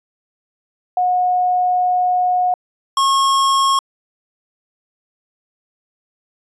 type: tone pair in turn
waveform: sine / square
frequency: 726 / 1087.8 Hz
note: F#5 / C#6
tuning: -33 / -33 cents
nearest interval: perfect fifth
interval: 700 cents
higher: second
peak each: -13 dBFS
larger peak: neither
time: 0.97-2.54 / 2.97-3.79 s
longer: first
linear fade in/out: 2 ms
effects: resampled to 22050 Hz